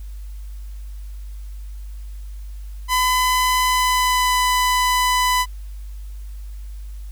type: tone with pitch glide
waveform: sawtooth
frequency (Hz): 1008 to 999.9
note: B5 to B5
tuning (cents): +35 to +21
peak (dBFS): -12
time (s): 2.88-5.46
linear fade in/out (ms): 50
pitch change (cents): -14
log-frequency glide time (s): 3.66-4.35
effects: added 50 Hz sine -30 dBFS peak until 7.11 s + white hiss -54 dBFS RMS until 7.11 s